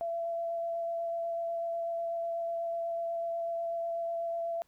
sine tone with vibrato, 674 Hz, E5, 38 cents sharp, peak -31 dBFS, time 0.01-4.62 s, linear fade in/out 0 ms, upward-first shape square, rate 8.1 Hz, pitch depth 8 cents each way, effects pink hiss -71 dBFS RMS until 4.67 s

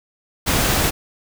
pink noise, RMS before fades -18 dBFS, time 0.46-0.91 s, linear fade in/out 20 ms, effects none

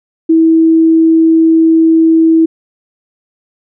sine tone, 324.6 Hz, E4, 27 cents flat, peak -4 dBFS, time 0.29-2.46 s, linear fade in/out 10 ms, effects none

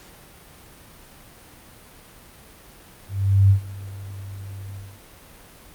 sine tone with ADSR envelope, 98 Hz, G2, in tune, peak -10 dBFS, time 3.08-5.01 s, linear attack 420 ms, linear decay 100 ms, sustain -22 dB, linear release 240 ms, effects pink hiss -47 dBFS RMS until 5.74 s + Opus 48 kbps

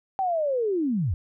sine linear sweep, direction down, 784 to 71.8 Hz, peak -22 dBFS, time 0.19-1.14 s, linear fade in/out 0 ms, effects none

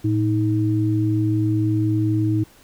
sine tone pair together, 111.72 / 316 Hz, A2 / D#4, +27 / +27 cents, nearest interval octave + tritone, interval 1800 cents, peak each -19 / -20 dBFS, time 0.04-2.44 s, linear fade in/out 10 ms, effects pink hiss -51 dBFS RMS until 2.63 s

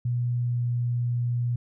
sine tone with pitch glide, 121.5 to 120.8 Hz, B2 to B2, -28 to -38 cents, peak -23 dBFS, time 0.05-1.56 s, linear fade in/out 5 ms, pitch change -10 cents, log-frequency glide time 0.37-0.64 s, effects none

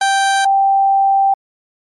30% pulse / sine tone pair in turn, 784 / 784 Hz, G5 / G5, 0 / 0 cents, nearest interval unison, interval 0 cents, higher neither, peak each -9 dBFS, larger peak neither, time 0.01-0.45 / 0.45-1.34 s, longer second, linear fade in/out 5 ms, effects MP3 48 kbps

